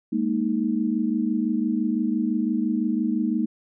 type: chord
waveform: sine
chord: Ab suspended second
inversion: none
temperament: just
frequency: 207.7 / 233.6 / 311.5 Hz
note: Ab3 / Bb3 / Eb4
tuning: 0 / +4 / +2 cents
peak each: -26 / -24 / -26 dBFS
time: 0.12-3.46 s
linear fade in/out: 10 ms
effects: none